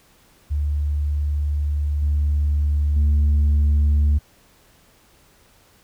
sine tone with level steps, 73.42 Hz, D2, in tune, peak -18 / -15 / -11 dBFS, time 0.5-4.19 s, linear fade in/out 20 ms, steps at 2.02 / 2.96 s, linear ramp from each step 5 ms, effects tanh soft clip ceiling -13 dBFS + pink hiss -55 dBFS RMS until 5.83 s

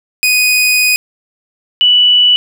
sawtooth / sine tone pair in turn, 2489 / 2960 Hz, D#7 / F#7, 0 / 0 cents, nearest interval minor third, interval 300 cents, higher second, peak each -5 dBFS, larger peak neither, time 0.23-0.96 / 1.81-2.36 s, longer first, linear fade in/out 0 ms, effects none

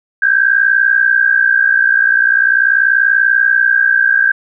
sine tone pair together, 1560.6 / 1621 Hz, G6 / G#6, -8 / -42 cents, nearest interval minor second, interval 66 cents, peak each -11 dBFS, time 0.22-4.32 s, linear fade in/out 5 ms, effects none

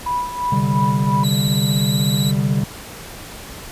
sine tone with tremolo, 983 Hz, B5, 8 cents flat, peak -17 dBFS, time 0.06-1.24 s, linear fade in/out 5 ms, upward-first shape sine, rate 2.9 Hz, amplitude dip 70%
triangle chord, C suspended second, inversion none, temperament equal, 130.81 / 146.83 / 196 Hz, C3 / D3 / G3, 0 / 0 / 0 cents, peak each -18 dBFS, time 0.52-2.64 s, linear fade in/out 5 ms
sawtooth tone with vibrato, 3919 Hz, B7, 14 cents flat, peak -20 dBFS, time 1.23-2.32 s, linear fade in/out 20 ms, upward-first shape sine, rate 19 Hz, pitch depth 39 cents each way
effects pink hiss -35 dBFS RMS until 3.71 s + resampled to 32000 Hz

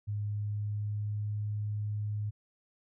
sine tone with pitch glide, 103.83 to 104.85 Hz, G#2 to G#2, 0 to +17 cents, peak -31 dBFS, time 0.07-2.31 s, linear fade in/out 20 ms, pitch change +17 cents, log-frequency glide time 0.25-1.41 s, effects none

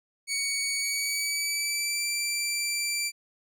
15% pulse tone with pitch glide, 2242 to 2345 Hz, C#7 to D7, +19 to -3 cents, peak -20 dBFS, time 0.27-3.12 s, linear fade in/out 50 ms, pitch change +78 cents, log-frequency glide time 0.77-2.06 s, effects none

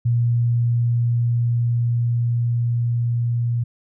sine tone with level ramp, 118.8 Hz, A#2, 33 cents sharp, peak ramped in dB -15 to -18 dBFS, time 0.05-3.64 s, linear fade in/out 10 ms, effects none

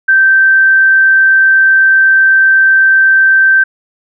sine tone, 1558 Hz, G6, 11 cents flat, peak -4 dBFS, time 0.08-3.64 s, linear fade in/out 10 ms, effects none

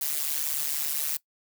blue noise with amplitude modulation, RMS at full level -25 dBFS, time 0.01-1.17 s, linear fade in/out 5 ms, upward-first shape sine, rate 147 Hz, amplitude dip 95%, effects noise-tail reverb RT60 0.1 s tail -20 dB re dry

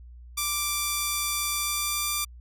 5% pulse tone with pitch glide, 1174.7 to 1182.9 Hz, D6 to D6, 0 to +12 cents, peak -14 dBFS, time 0.37-2.25 s, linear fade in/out 10 ms, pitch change +12 cents, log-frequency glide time 1.54-2.12 s, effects added 60 Hz sine -43 dBFS peak until 2.4 s

